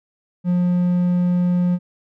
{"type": "tone", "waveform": "triangle", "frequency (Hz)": 177.8, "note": "F3", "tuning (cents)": 31, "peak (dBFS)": -13, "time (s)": [0.44, 1.79], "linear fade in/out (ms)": 50, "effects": []}